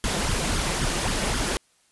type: noise with flanger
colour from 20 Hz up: pink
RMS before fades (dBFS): -25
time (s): 0.04-1.57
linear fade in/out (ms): 0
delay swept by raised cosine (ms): 0.59 to 5.89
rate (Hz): 3.8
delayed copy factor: +0.8
effects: white hiss -63 dBFS RMS until 1.91 s + resampled to 24000 Hz